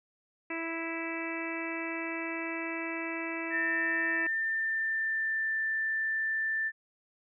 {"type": "harmonic tone", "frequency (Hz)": 329.6, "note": "E4", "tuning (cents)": 0, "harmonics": [1, 2, 3, 4, 5, 6, 7, 8], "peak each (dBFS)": [-37, -43, -44, -46, -45, -40, -41, -42], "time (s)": [0.5, 4.27], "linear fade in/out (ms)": 5}
{"type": "tone with pitch glide", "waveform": "sine", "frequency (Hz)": [1800, 1773.2], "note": ["A6", "A6"], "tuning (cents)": [39, 13], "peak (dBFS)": -28, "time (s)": [3.5, 6.72], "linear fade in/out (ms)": 50, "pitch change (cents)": -26, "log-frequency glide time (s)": [4.06, 5.58]}
{"effects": []}